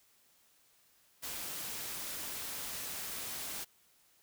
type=noise; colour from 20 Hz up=white; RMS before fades=-41 dBFS; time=1.22-3.65 s; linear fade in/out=20 ms; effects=white hiss -68 dBFS RMS until 4.22 s